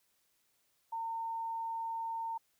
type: tone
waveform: sine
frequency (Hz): 910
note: A#5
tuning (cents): -42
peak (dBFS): -35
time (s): 0.92-2.38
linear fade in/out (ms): 10
effects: white hiss -75 dBFS RMS until 2.59 s